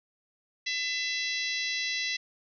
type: harmonic tone with a mistuned harmonic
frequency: 670 Hz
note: E5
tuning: 28 cents sharp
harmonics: 3 / 4 / 5 / 6 / 7 / 8 / 9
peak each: -33 / -36 / -38 / -35 / -40 / -41 / -41 dBFS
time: 0.66-2.17 s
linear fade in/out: 10 ms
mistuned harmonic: 7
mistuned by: +25 cents
effects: none